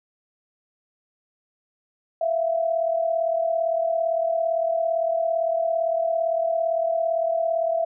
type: tone pair together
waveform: sine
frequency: 659.3 / 697 Hz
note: E5 / F5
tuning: 0 / -4 cents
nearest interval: minor second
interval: 96 cents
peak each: -21 / -27 dBFS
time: 2.21-7.85 s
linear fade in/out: 5 ms
effects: none